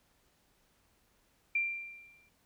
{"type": "tone with exponential decay", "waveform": "sine", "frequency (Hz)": 2369, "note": "D7", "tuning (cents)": 14, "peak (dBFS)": -26, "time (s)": [1.55, 2.29], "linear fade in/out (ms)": 5, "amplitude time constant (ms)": 160, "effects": ["pink hiss -71 dBFS RMS until 2.45 s"]}